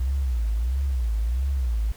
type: tone with vibrato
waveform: sine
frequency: 60.9 Hz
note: B1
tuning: 24 cents flat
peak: -21 dBFS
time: 0-1.92 s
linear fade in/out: 5 ms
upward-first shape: sine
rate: 1.5 Hz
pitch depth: 210 cents each way
effects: pink hiss -49 dBFS RMS until 1.96 s